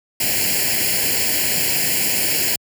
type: noise with comb filter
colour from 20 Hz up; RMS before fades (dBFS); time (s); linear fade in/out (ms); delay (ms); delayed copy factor
white; -19; 0.2-2.56; 5; 0.41; +0.9
effects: high-pass 80 Hz 12 dB/octave